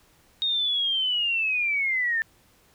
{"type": "linear sweep", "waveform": "sine", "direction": "down", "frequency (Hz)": [3729, 1767], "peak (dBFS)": -22, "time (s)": [0.42, 2.22], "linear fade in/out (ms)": 0, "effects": ["pink hiss -60 dBFS RMS until 2.74 s"]}